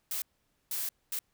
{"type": "noise bursts at uneven times", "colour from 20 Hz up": "blue", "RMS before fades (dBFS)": -34, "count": 3, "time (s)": [[0.11, 0.22], [0.71, 0.89], [1.12, 1.19]], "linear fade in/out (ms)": 2, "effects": ["pink hiss -75 dBFS RMS until 1.33 s"]}